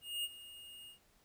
square tone with ADSR envelope, 2848 Hz, F7, 33 cents sharp, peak -35 dBFS, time 0.01-0.99 s, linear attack 230 ms, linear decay 39 ms, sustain -16 dB, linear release 110 ms, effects pink hiss -70 dBFS RMS until 1.24 s

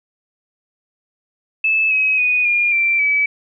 sine tone with pitch steps, 2616 / 2547 / 2481 / 2416 / 2352 / 2291 Hz, E7 / D#7 / D#7 / D7 / D7 / D7, -14 / +40 / -6 / +48 / +2 / -44 cents, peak -13 dBFS, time 1.64-3.26 s, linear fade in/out 5 ms, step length 270 ms, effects none

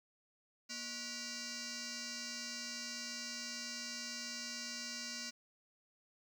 sine tone with frequency modulation, 239.4 Hz, A#3, 46 cents sharp, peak -39 dBFS, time 0.69-5.31 s, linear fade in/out 20 ms, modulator 853 Hz, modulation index 7.4, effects tanh soft clip ceiling -40 dBFS + 11-bit

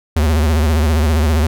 square tone with vibrato, 77.2 Hz, D#2, 13 cents flat, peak -12 dBFS, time 0.16-1.47 s, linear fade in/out 5 ms, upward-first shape sine, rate 15 Hz, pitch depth 120 cents each way, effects none

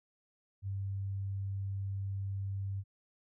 sine tone, 98 Hz, G2, in tune, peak -34 dBFS, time 0.62-2.84 s, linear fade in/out 50 ms, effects none

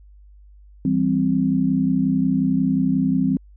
sine chord, C major, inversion first, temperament equal, 164.81 / 196 / 261.6 Hz, E3 / G3 / C4, 0 / 0 / 0 cents, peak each -23 / -21 / -19 dBFS, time 0.85-3.37 s, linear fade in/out 2 ms, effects added 50 Hz sine -44 dBFS peak until 3.56 s

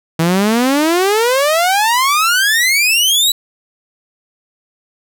sawtooth exponential sweep, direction up, 159.4 to 3983 Hz, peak -7 dBFS, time 0.19-3.32 s, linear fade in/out 5 ms, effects none

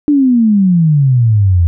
sine exponential sweep, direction down, 300.3 to 82.41 Hz, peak -6 dBFS, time 0.08-1.67 s, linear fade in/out 0 ms, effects none

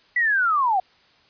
sine linear sweep, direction down, 1986 to 716 Hz, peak -17 dBFS, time 0.16-0.8 s, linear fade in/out 5 ms, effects white hiss -57 dBFS RMS until 1.29 s + resampled to 11025 Hz

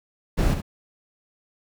brown noise with echo, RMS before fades -21 dBFS, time 0.37-0.55 s, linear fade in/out 20 ms, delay 69 ms, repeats 1, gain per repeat -7 dB, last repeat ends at 0.619 s, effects none

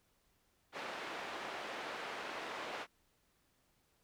pink band-pass noise, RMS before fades -44 dBFS, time 0.72-2.87 s, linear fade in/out 50 ms, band 470 to 2800 Hz, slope 12 dB/octave, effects pink hiss -75 dBFS RMS until 4.03 s

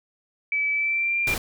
sine tone with pitch glide, 2300 to 2382 Hz, D7 to D7, -37 to +24 cents, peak -21 dBFS, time 0.52-1.34 s, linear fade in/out 2 ms, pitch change +61 cents, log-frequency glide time 0.72-1.19 s
pink noise, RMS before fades -29 dBFS, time 1.27-1.38 s, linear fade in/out 2 ms
effects none

